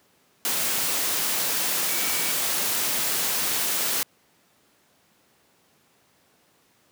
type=tone in noise; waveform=sine; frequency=2278 Hz; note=C#7; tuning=47 cents sharp; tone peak=-35 dBFS; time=1.89-2.32 s; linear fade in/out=0 ms; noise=white; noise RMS=-25 dBFS; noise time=0.45-4.03 s; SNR=-13 dB; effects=pink hiss -62 dBFS RMS until 6.91 s + high-pass 150 Hz 12 dB/octave